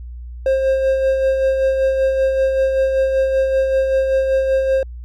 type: tone with tremolo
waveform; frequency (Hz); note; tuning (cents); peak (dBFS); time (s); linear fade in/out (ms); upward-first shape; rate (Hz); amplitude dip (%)
triangle; 532; C5; +29; -10; 0.46-4.83; 2; sine; 5.2; 40
effects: added 60 Hz sine -29 dBFS peak until 5.04 s